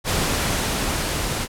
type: noise with level ramp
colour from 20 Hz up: pink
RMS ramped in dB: -21 to -25 dBFS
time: 0.04-1.48 s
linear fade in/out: 50 ms
effects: low-pass 12000 Hz 12 dB/octave